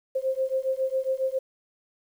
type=beating tone pair; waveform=sine; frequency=523.3 / 530.6 Hz; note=C5 / C5; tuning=0 / +24 cents; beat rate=7.3 Hz; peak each=-27 dBFS; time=0.15-1.39 s; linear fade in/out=10 ms; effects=9-bit